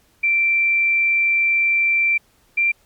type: tone pair in turn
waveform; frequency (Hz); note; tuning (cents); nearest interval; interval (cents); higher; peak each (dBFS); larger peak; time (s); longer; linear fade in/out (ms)
sine; 2349 / 2365; D7 / D7; 0 / +12; unison; 12; second; -14; neither; 0.23-2.18 / 2.57-2.72; first; 10
effects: pink hiss -58 dBFS RMS until 2.85 s + MP3 96 kbps